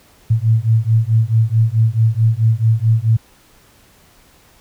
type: beating tone pair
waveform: sine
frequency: 110 / 114.6 Hz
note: A2 / A#2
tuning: 0 / -29 cents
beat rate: 4.6 Hz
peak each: -14 dBFS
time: 0.3-3.17 s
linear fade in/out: 10 ms
effects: pink hiss -50 dBFS RMS until 4.6 s